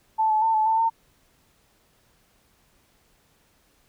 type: tone with pitch steps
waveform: sine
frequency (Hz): 879 / 863 / 896 / 867 / 890 / 908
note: A5 / A5 / A5 / A5 / A5 / A#5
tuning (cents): -2 / -34 / +31 / -26 / +20 / -46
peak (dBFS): -18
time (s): 0.18-0.9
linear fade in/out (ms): 20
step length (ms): 120
effects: pink hiss -63 dBFS RMS until 3.88 s